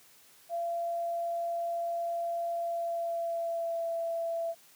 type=tone with pitch glide; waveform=sine; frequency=682 to 668.4 Hz; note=F5 to E5; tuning=-41 to +24 cents; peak=-30 dBFS; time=0.49-4.55 s; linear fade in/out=50 ms; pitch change=-35 cents; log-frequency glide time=2.57-3.88 s; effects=white hiss -59 dBFS RMS until 4.75 s + high-pass 80 Hz 12 dB/octave